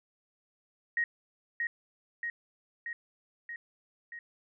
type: tone with echo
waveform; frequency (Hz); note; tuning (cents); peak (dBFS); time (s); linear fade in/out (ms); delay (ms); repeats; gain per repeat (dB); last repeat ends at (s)
sine; 1878; A#6; +12; -26; 0.97-1.04; 2; 630; 5; -3; 4.19
effects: none